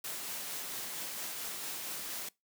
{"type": "noise with tremolo", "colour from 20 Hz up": "white", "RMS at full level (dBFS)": -39, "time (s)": [0.04, 2.29], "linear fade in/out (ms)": 5, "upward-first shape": "triangle", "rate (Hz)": 4.4, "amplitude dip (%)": 25, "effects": ["noise-tail reverb RT60 0.2 s tail -23 dB re dry", "high-pass 150 Hz 12 dB/octave"]}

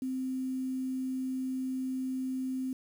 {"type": "tone with quantisation", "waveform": "sine", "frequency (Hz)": 260, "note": "C4", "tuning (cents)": -11, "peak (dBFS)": -31, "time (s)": [0.02, 2.73], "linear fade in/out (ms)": 2, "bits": 9, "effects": []}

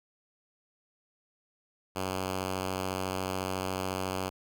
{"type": "tone", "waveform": "5% pulse", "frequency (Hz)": 94, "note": "F#2", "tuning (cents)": 28, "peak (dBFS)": -20, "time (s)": [1.95, 4.3], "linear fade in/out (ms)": 20, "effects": []}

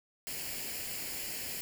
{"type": "noise with comb filter", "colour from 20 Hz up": "white", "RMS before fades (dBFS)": -39, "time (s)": [0.27, 1.61], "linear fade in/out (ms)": 0, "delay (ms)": 0.41, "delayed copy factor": 0.6, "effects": []}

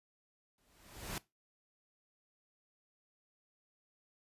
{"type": "noise with exponential growth", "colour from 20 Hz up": "pink", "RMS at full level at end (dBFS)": -38, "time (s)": [0.58, 1.18], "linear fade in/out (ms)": 1, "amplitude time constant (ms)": 130, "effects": ["noise-tail reverb RT60 0.2 s tail -19 dB re dry", "resampled to 32000 Hz"]}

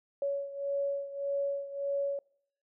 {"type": "beating tone pair", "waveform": "sine", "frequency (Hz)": [560, 561.7], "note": ["C#5", "C#5"], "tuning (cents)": [18, 23], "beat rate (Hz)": 1.7, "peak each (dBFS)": [-32, -36], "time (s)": [0.22, 2.19], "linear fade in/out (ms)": 2, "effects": ["noise-tail reverb RT60 0.7 s tail -25 dB re dry"]}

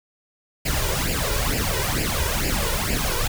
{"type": "noise with flanger", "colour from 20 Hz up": "pink", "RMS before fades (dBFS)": -23, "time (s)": [0.65, 3.28], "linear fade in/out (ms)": 10, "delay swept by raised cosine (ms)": [0.4, 2.1], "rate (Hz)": 2.2, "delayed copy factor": 0.75, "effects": []}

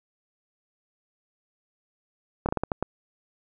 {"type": "slowing click train", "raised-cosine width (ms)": 1, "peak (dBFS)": -11, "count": 7, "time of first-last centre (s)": [2.46, 2.826], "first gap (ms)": 28, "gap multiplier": 1.31, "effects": []}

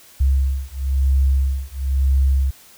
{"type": "beating tone pair", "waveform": "sine", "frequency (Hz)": [66.9, 67.9], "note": ["C2", "C#2"], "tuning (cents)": [39, -35], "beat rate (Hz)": 1, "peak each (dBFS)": -18, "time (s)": [0.2, 2.51], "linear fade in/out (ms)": 10, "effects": ["white hiss -47 dBFS RMS until 2.77 s"]}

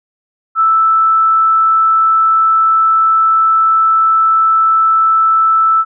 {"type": "tone", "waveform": "sine", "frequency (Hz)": 1318.5, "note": "E6", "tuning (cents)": 0, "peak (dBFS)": -7, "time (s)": [0.55, 5.85], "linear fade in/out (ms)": 50, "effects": []}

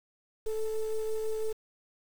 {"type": "ring-modulated tone", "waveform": "triangle", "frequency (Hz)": 220, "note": "A3", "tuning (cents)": 0, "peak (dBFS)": -22, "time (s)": [0.46, 1.53], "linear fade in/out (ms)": 10, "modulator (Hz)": 217, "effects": ["tanh soft clip ceiling -22 dBFS", "8-bit"]}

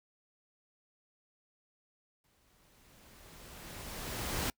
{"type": "noise with exponential growth", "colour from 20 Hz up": "pink", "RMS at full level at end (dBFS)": -33, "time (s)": [2.24, 4.5], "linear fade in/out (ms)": 2, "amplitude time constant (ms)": 490, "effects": ["noise-tail reverb RT60 0.1 s tail -26 dB re dry"]}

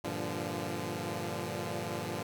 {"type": "chord", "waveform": "10% pulse", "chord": "G minor seventh", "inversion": "none", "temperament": "equal with one note detuned", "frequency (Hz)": [98, 116.54, 146.83, 171.91], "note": ["G2", "Bb2", "D3", "F3"], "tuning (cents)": [0, 0, 0, -27], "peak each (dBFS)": [-32, -32, -33, -31], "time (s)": [0.04, 2.23], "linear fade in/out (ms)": 5, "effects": []}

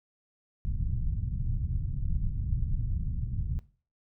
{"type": "low-pass noise", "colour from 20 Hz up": "pink", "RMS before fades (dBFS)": -30, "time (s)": [0.65, 3.59], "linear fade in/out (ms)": 0, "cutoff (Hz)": 140, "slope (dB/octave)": 24, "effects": ["noise-tail reverb RT60 0.4 s tail -18 dB re dry"]}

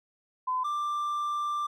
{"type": "tone pair in turn", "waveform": ["sine", "triangle"], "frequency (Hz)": [1017, 1182], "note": ["C6", "D6"], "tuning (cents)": [-50, 11], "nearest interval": "minor third", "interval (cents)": 261, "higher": "second", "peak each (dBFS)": -26, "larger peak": "neither", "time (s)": [[0.47, 0.64], [0.64, 1.67]], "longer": "second", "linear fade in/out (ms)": 10, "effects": []}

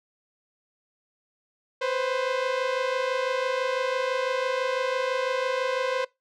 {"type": "tone pair together", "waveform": "sawtooth", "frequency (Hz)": [501, 527], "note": ["B4", "C5"], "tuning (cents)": [25, 12], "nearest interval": "minor second", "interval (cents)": 87, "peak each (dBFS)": [-24, -23], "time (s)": [1.81, 6.05], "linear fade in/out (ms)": 10, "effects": ["noise-tail reverb RT60 0.2 s tail -23 dB re dry", "low-pass 4000 Hz 12 dB/octave"]}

